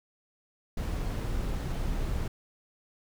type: noise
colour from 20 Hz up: brown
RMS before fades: -31 dBFS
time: 0.77-2.28 s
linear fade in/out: 5 ms
effects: none